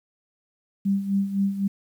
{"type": "tone with tremolo", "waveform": "sine", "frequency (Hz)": 197.3, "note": "G3", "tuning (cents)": 11, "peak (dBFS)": -18, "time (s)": [0.85, 1.68], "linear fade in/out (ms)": 10, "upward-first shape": "sine", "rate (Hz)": 3.9, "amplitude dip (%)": 70, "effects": ["9-bit"]}